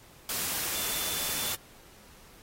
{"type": "tone in noise", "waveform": "sine", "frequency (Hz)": 3520, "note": "A7", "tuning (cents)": 0, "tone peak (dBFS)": -40, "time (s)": [0.75, 1.53], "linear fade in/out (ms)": 2, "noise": "white", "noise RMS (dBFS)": -32, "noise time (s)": [0.29, 1.55], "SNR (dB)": -11, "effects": ["pink hiss -55 dBFS RMS until 2.42 s", "AAC 48 kbps"]}